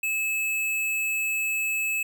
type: tone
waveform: square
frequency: 2600 Hz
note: E7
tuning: 24 cents flat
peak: -25 dBFS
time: 0.03-2.03 s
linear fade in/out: 5 ms
effects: none